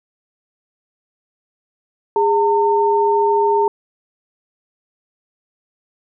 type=tone pair together; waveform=sine; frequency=409.9 / 907 Hz; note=G#4 / A#5; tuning=-23 / -48 cents; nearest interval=octave + major second; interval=1375 cents; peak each=-15 dBFS; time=2.16-3.68 s; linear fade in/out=2 ms; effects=none